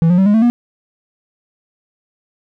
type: tone with pitch steps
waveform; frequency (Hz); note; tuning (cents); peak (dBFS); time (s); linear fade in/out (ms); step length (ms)
triangle; 164.81 / 177.66 / 191.52 / 206.5 / 222.6 / 239.9; E3 / F3 / G3 / G#3 / A3 / A#3; 0 / +30 / -40 / -10 / +20 / +50; -6; 0.02-0.5; 0; 80
effects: none